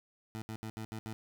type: tone bursts at uneven times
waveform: 20% pulse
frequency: 110 Hz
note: A2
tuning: in tune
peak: -34 dBFS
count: 6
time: 0.35-0.42 / 0.49-0.56 / 0.63-0.7 / 0.77-0.85 / 0.92-0.99 / 1.06-1.13 s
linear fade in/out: 0 ms
effects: none